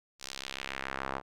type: tone with band-pass filter sweep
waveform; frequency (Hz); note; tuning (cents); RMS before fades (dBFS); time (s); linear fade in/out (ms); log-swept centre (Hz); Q
sawtooth; 67; C2; +42; -39; 0.19-1.22; 50; 5800 to 950; 1.4
effects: none